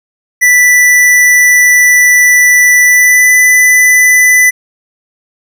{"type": "tone with pitch glide", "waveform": "square", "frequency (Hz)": [1975.5, 1996.1], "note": ["B6", "B6"], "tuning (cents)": [0, 18], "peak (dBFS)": -4, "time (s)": [0.41, 4.51], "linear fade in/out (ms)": 20, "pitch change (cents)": 18, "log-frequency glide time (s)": [2.84, 3.32], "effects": []}